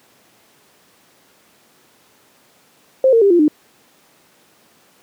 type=tone with pitch steps; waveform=sine; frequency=526 / 457.9 / 398.6 / 347 / 302.1 Hz; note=C5 / A#4 / G4 / F4 / D4; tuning=+9 / -31 / +29 / -11 / +49 cents; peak=-8 dBFS; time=3.04-3.48 s; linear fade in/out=2 ms; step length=88 ms; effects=pink hiss -53 dBFS RMS until 5.02 s + high-pass 200 Hz 12 dB/octave